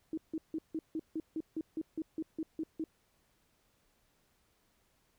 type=tone bursts; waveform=sine; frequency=318.1 Hz; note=D#4; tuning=38 cents sharp; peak=-33 dBFS; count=14; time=0.13-2.84 s; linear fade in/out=2 ms; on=45 ms; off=160 ms; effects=pink hiss -73 dBFS RMS until 5.18 s